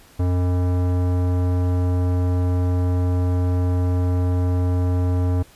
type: tone with tanh clipping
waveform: sine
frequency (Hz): 90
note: F#2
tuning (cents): -47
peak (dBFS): -19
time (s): 0.19-5.43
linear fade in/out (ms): 10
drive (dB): 18
effects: pink hiss -50 dBFS RMS until 5.55 s + resampled to 32000 Hz